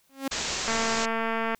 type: tone with exponential growth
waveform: sawtooth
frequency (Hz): 270.6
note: C#4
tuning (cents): -42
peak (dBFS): -20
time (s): 0.09-0.28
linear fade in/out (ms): 5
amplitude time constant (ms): 40
type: low-pass noise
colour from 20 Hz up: white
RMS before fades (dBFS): -31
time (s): 0.31-1.06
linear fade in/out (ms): 10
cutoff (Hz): 7500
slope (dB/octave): 96
type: click train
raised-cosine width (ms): 0.5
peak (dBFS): -14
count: 197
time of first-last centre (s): 0.68-1.547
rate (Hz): 226
effects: white hiss -66 dBFS RMS until 1.59 s